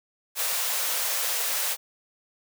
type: high-pass noise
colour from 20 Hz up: white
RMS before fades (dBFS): -27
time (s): 0.35-1.77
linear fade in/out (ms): 50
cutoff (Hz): 450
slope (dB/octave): 96
effects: none